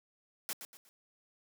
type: noise with echo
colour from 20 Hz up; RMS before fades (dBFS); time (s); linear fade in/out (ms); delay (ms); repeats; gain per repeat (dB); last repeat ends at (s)
white; -37; 0.49-0.53; 0; 120; 3; -9; 0.89
effects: high-pass 200 Hz 12 dB/octave